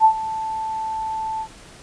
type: tone with ADSR envelope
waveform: sine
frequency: 880 Hz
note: A5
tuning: in tune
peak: -7 dBFS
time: 0-1.48 s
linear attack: 46 ms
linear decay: 84 ms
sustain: -16 dB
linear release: 74 ms
effects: pink hiss -44 dBFS RMS until 1.82 s + resampled to 22050 Hz